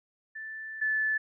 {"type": "tone pair in turn", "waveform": "sine", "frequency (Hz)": [1761, 1741.8], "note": ["A6", "A6"], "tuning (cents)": [1, -18], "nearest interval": "unison", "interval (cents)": 19, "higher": "first", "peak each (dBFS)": [-37, -25], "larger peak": "second", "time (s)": [[0.35, 0.81], [0.81, 1.18]], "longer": "first", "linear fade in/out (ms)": 10, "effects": []}